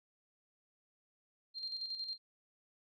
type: tone with tremolo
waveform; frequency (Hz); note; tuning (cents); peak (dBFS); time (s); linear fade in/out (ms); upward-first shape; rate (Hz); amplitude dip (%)
sine; 4186; C8; 0; -37; 1.54-2.18; 50; square; 11; 50
effects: none